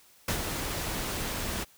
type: noise with ADSR envelope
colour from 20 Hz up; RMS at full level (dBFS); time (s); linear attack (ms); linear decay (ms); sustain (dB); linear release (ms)
pink; -28; 0.28-1.65; 4; 97; -5; 26
effects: white hiss -59 dBFS RMS until 1.77 s